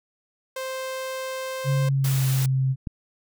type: tone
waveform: sawtooth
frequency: 523.3 Hz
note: C5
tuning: in tune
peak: -25 dBFS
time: 0.56-1.89 s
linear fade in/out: 5 ms
type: tone with pitch glide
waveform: sine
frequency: 138.59 to 132.33 Hz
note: C#3 to C3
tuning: 0 to +20 cents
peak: -19 dBFS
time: 1.64-2.76 s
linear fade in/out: 50 ms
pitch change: -80 cents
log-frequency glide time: 1.82-2.25 s
type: noise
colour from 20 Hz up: white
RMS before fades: -32 dBFS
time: 2.04-2.46 s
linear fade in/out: 5 ms
type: click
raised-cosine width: 5 ms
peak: -17 dBFS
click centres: 2.872 s
effects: none